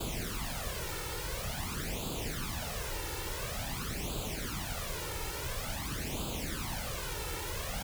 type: noise with flanger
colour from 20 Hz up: pink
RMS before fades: -37 dBFS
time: 0-7.83 s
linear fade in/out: 10 ms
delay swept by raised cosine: 0.26 to 2.26 ms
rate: 0.48 Hz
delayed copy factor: +0.8
effects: none